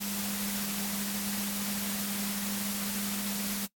sine tone in noise, 201.4 Hz, G3, 47 cents sharp, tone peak -35 dBFS, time 0-3.67 s, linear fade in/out 20 ms, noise white, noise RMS -35 dBFS, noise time 0-3.67 s, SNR -3 dB, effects noise-tail reverb RT60 0.1 s tail -21 dB re dry + AAC 64 kbps

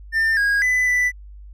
triangle tone with pitch steps, 1797 / 1639 / 2000 / 1983 Hz, A6 / G#6 / B6 / B6, +36 / -23 / +21 / +7 cents, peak -14 dBFS, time 0.12-1.12 s, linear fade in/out 50 ms, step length 250 ms, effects added 50 Hz sine -37 dBFS peak until 1.53 s

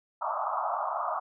white band-pass noise, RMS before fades -31 dBFS, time 0.21-1.2 s, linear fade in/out 10 ms, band 610 to 1300 Hz, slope 96 dB/octave, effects none

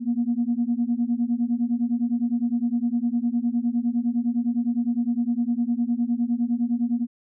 sine beating tone pair, 233.1 / 242.9 Hz, A#3 / B3, 0 / -29 cents, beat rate 9.8 Hz, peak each -23 / -23 dBFS, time 0-7.07 s, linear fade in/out 50 ms, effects tanh soft clip ceiling -14 dBFS

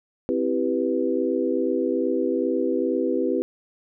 sine chord, C major seventh, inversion none, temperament equal, 261.6 / 329.6 / 392 / 493.9 Hz, C4 / E4 / G4 / B4, 0 / 0 / 0 / 0 cents, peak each -26 dBFS, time 0.29-3.42 s, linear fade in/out 0 ms, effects none

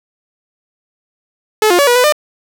sawtooth tone with pitch steps, 430.6 / 353.7 / 568 / 485.1 / 498 / 601 Hz, A4 / F4 / C#5 / B4 / B4 / D5, -37 / +22 / +42 / -31 / +14 / +40 cents, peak -4 dBFS, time 1.62-2.124 s, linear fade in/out 2 ms, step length 84 ms, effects none

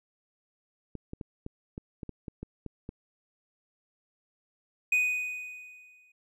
clicks, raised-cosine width 3 ms, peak -25 dBFS, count 11, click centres 0.953 / 1.134 / 1.212 / 1.464 / 1.779 / 2.032 / 2.093 / 2.282 / 2.43 / 2.663 / 2.891 s
triangle tone with exponential decay, 2489 Hz, D#7, in tune, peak -19 dBFS, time 4.92-6.12 s, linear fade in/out 5 ms, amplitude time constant 260 ms
effects none

